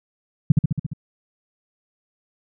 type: tone with echo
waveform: sine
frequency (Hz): 149.1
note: D3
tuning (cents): +27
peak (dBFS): -6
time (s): 0.5-0.52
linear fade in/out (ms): 5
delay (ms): 69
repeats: 6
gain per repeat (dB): -3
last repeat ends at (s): 0.934
effects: none